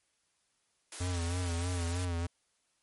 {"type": "high-pass noise", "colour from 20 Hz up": "white", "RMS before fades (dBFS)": -43, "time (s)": [0.92, 2.05], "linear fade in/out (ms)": 2, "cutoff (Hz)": 330, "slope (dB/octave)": 24}
{"type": "tone with vibrato", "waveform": "square", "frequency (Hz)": 87.31, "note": "F2", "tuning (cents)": 0, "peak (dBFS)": -32, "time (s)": [1, 2.27], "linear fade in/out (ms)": 10, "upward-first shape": "sine", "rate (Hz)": 3.2, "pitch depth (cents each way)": 65}
{"effects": ["white hiss -75 dBFS RMS until 2.82 s", "MP3 48 kbps"]}